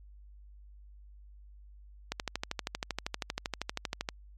click train, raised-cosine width 0.2 ms, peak -15 dBFS, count 26, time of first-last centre 2.12-4.089 s, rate 12.7 Hz, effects added 50 Hz sine -50 dBFS peak until 4.37 s + MP3 64 kbps

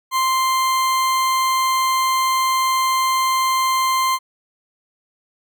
40% pulse tone, 1046.5 Hz, C6, in tune, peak -15 dBFS, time 0.11-4.19 s, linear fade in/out 50 ms, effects none

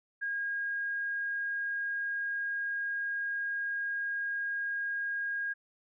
sine tone, 1629 Hz, G#6, 34 cents flat, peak -31 dBFS, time 0.21-5.54 s, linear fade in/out 20 ms, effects none

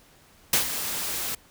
white noise with ADSR envelope, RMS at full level -19 dBFS, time 0.53-1.35 s, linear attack 3 ms, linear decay 110 ms, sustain -11 dB, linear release 5 ms, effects pink hiss -56 dBFS RMS until 1.5 s

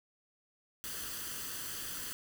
white noise with comb filter, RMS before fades -41 dBFS, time 0.84-2.13 s, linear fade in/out 0 ms, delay 0.65 ms, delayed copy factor +0.6, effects none

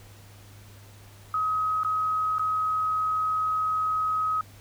sine tone with dropouts, 1268 Hz, D#6, 32 cents sharp, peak -23 dBFS, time 1.34-4.41 s, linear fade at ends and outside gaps 2 ms, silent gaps 1.834-1.847 / 2.384-2.394 s, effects added 101 Hz sine -48 dBFS peak until 4.6 s + pink hiss -53 dBFS RMS until 4.6 s

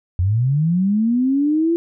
sine linear sweep, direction up, 84.8 to 342.2 Hz, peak -14 dBFS, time 0.19-1.76 s, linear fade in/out 0 ms, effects none

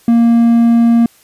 triangle tone, 233.1 Hz, A#3, in tune, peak -4 dBFS, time 0.08-1.06 s, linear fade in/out 2 ms, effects white hiss -48 dBFS RMS until 1.23 s + resampled to 32000 Hz

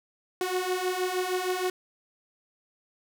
sawtooth beating tone pair, 363.2 / 369.6 Hz, F#4 / F#4, -32 / -2 cents, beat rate 6.4 Hz, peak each -27 / -25 dBFS, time 0.41-1.7 s, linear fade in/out 2 ms, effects none

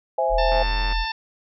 sine chord, C augmented, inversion none, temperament equal, 523.3 / 659.3 / 830.6 Hz, C5 / E5 / G#5, 0 / 0 / 0 cents, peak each -23 dBFS, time 0.18-0.63 s, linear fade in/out 5 ms
sine tone, 41.2 Hz, E1, in tune, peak -21 dBFS, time 0.29-1.06 s, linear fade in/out 50 ms
harmonic tone, 891 Hz, A5, 22 cents sharp, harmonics 1 / 2 / 3 / 4 / 5 / 6, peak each -28 / -31 / -33 / -34 / -35 / -36 dBFS, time 0.38-1.12 s, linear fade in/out 5 ms
click train, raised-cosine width 0.5 ms, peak -19 dBFS, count 43, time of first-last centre 0.52-0.924 s, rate 104 Hz
effects none

